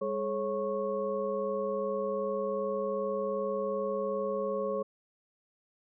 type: tone cluster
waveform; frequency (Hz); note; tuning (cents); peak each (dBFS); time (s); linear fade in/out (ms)
sine; 201.9 / 424.4 / 547 / 1100; G#3 / G#4 / C#5 / C#6; -49 / +38 / -23 / -14; -39 / -34 / -32 / -39; 0.01-4.83; 10
effects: none